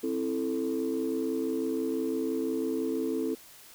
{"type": "chord", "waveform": "sine", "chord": "A minor", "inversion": "first", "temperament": "just", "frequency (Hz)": [264, 330, 440], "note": ["C4", "E4", "A4"], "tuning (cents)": [16, 2, 0], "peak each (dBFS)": -31, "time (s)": [0.03, 3.35], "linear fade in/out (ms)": 10, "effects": ["tanh soft clip ceiling -21 dBFS", "white hiss -52 dBFS RMS until 3.74 s"]}